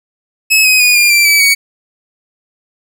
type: tone with pitch steps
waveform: sawtooth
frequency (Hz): 2580 / 2521 / 2463 / 2407 / 2352 / 2299 / 2246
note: E7 / D#7 / D#7 / D7 / D7 / D7 / C#7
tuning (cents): -38 / +22 / -18 / +42 / +2 / -37 / +22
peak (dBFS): -3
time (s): 0.5-1.55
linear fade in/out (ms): 20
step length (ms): 150
effects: none